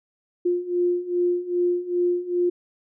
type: beating tone pair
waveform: sine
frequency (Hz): 351.9 / 354.4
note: F4 / F4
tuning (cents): +13 / +25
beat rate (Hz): 2.5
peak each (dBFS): -25 / -22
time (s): 0.45-2.5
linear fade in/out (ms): 10
effects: none